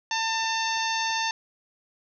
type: harmonic tone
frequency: 897 Hz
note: A5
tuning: 33 cents sharp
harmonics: 1 / 2 / 3 / 4 / 5 / 6 / 7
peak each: -28 / -31 / -33 / -34 / -35 / -36 / -36 dBFS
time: 0.11-1.31 s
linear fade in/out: 2 ms
effects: none